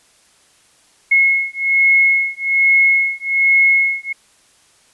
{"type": "beating tone pair", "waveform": "sine", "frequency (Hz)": [2172, 2173.2], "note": ["C#7", "C#7"], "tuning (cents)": [-36, -35], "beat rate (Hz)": 1.2, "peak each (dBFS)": -14, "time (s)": [1.11, 4.13], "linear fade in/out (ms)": 10, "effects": ["white hiss -53 dBFS RMS until 4.93 s", "resampled to 24000 Hz"]}